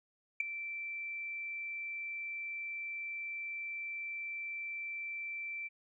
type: tone with ADSR envelope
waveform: sine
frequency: 2338 Hz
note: D7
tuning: 8 cents flat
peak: -24 dBFS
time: 0.4-5.69 s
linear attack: 5 ms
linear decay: 8 ms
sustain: -14 dB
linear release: 26 ms
effects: tanh soft clip ceiling -22 dBFS